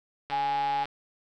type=click train; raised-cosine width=0.3 ms; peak=-21 dBFS; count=81; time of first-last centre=0.3-0.856 s; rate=144 Hz
type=tone; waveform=sine; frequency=830.6 Hz; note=G#5; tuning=in tune; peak=-25 dBFS; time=0.31-0.85 s; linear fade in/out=20 ms
effects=none